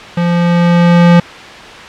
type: tone with level ramp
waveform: square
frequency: 172.9 Hz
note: F3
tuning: 17 cents flat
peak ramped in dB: -11 to -3 dBFS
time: 0.17-1.2 s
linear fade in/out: 5 ms
effects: white hiss -29 dBFS RMS until 1.88 s + low-pass 3000 Hz 12 dB/octave